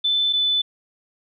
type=tone pair in turn; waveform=sine; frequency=3520 / 3500 Hz; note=A7 / A7; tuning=0 / -10 cents; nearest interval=unison; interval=10 cents; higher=first; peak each=-17 dBFS; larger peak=neither; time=0.04-0.33 / 0.33-0.62 s; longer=neither; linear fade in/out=10 ms; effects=none